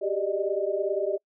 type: tone cluster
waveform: sine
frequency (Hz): 384 / 401.6 / 592 / 622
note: G4 / G4 / D5 / D#5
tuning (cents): -36 / +42 / +14 / -1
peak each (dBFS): -30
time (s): 0.01-1.18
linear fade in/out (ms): 20
effects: noise-tail reverb RT60 0.1 s tail -26 dB re dry